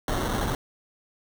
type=noise with sample-and-hold; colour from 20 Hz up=pink; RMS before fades=-27 dBFS; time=0.08-0.55 s; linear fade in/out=2 ms; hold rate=2450 Hz; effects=none